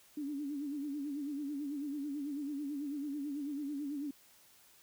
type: tone with vibrato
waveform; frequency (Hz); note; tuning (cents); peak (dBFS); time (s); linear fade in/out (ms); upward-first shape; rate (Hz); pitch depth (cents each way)
sine; 287.1; D4; -39; -36; 0.17-4.11; 5; sine; 9.1; 88
effects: white hiss -63 dBFS RMS until 4.82 s